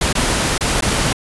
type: noise with dropouts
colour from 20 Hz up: pink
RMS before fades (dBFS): -17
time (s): 0.01-1.13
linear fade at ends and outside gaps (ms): 5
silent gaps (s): 0.129-0.151 / 0.58-0.608 / 0.809-0.822
effects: resampled to 24000 Hz